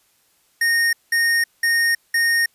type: tone bursts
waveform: square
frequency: 1849 Hz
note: A#6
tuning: 15 cents flat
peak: -16 dBFS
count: 4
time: 0.61-2.46 s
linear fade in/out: 5 ms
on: 320 ms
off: 190 ms
effects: white hiss -61 dBFS RMS until 2.54 s + resampled to 32000 Hz